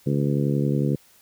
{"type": "harmonic tone", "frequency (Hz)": 71, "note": "C#2", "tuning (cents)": 42, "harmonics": [2, 3, 4, 5, 6, 7], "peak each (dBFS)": [-22, -26, -28, -30, -32, -33], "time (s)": [0.06, 0.96], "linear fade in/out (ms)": 10, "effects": ["white hiss -56 dBFS RMS until 1.21 s"]}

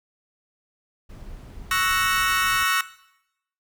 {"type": "noise", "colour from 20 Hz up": "brown", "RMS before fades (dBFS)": -40, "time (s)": [1.09, 2.64], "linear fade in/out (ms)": 10}
{"type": "chord", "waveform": "30% pulse", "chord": "F# dominant seventh", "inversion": "second", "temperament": "equal", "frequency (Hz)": [1108.7, 1318.5, 1480, 1864.7], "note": ["C#6", "E6", "F#6", "A#6"], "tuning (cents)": [0, 0, 0, 0], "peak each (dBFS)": -23, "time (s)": [1.71, 2.81], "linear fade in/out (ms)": 2}
{"effects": ["noise-tail reverb RT60 0.8 s tail -17 dB re dry"]}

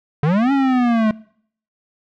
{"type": "linear two-way sweep", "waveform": "square", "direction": "up then down", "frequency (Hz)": [138.59, 280, 212], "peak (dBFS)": -14, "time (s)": [0.23, 1.11], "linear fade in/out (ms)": 2, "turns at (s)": 0.52, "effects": ["noise-tail reverb RT60 0.6 s tail -23 dB re dry", "low-pass 2000 Hz 12 dB/octave"]}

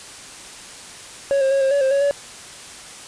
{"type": "tone with pitch steps", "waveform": "triangle", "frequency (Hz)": [555, 535, 548, 535, 566, 530, 557, 568], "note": ["C#5", "C5", "C#5", "C5", "C#5", "C5", "C#5", "C#5"], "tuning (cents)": [2, 38, -20, 38, 36, 22, 8, 42], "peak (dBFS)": -13, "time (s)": [1.31, 2.11], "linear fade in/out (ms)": 0, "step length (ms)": 100, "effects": ["white hiss -38 dBFS RMS until 3.07 s", "resampled to 22050 Hz"]}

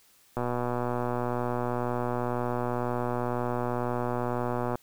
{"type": "click train", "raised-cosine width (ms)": 1, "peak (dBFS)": -16, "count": 536, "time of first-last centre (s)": [0.37, 4.755], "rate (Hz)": 122, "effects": ["white hiss -61 dBFS RMS until 4.82 s"]}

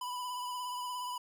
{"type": "tone with vibrato", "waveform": "square", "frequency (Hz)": 992, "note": "B5", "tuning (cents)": 7, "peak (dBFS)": -37, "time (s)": [0.01, 1.18], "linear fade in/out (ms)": 5, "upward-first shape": "triangle", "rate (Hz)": 17, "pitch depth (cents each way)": 34, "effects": []}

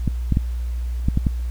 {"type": "clicks", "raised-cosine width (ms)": 5, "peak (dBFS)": -6, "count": 6, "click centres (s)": [0.077, 0.323, 0.371, 1.085, 1.174, 1.268], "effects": ["added 60 Hz sine -22 dBFS peak until 1.5 s", "pink hiss -49 dBFS RMS until 1.5 s"]}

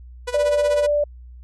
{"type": "tone with tremolo", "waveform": "sawtooth", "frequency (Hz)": 492.2, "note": "B4", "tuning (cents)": -6, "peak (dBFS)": -19, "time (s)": [0.27, 0.87], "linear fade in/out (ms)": 10, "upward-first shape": "sine", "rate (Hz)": 16, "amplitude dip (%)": 80}
{"type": "tone", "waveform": "sine", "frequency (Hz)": 587.3, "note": "D5", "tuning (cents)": 0, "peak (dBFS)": -16, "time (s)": [0.34, 1.04], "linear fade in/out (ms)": 5}
{"effects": ["added 61 Hz sine -38 dBFS peak until 1.43 s", "resampled to 24000 Hz"]}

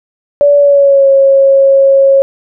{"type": "tone with pitch glide", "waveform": "sine", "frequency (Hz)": [575, 545.9], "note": ["D5", "C#5"], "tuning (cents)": [-37, -27], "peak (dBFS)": -3, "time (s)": [0.41, 2.22], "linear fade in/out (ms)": 0, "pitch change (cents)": -90, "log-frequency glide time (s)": [0.57, 1.08], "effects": []}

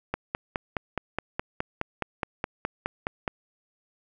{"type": "click train", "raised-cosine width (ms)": 0.5, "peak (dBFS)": -12, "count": 16, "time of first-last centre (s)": [0.14, 3.278], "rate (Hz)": 4.78, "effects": []}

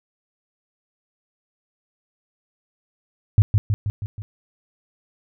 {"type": "tone with echo", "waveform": "sine", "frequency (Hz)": 103.4, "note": "G#2", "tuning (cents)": -7, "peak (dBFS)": -8, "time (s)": [3.38, 3.42], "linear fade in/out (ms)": 0, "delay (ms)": 160, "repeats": 5, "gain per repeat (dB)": -4, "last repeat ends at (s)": 4.22, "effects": []}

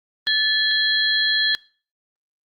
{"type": "tone cluster", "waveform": "sine", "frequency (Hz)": [1743, 3307, 4128], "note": ["A6", "G#7", "C8"], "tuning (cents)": [-17, -8, -24], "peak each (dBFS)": -21, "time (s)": [0.27, 1.55], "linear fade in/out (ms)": 0, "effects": ["noise-tail reverb RT60 0.4 s tail -23 dB re dry", "Opus 24 kbps"]}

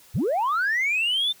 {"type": "linear sweep", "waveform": "sine", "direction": "up", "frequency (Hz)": [66, 3616], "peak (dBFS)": -19, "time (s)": [0.14, 1.33], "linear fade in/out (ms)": 20, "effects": ["tanh soft clip ceiling -18 dBFS", "white hiss -53 dBFS RMS until 1.4 s"]}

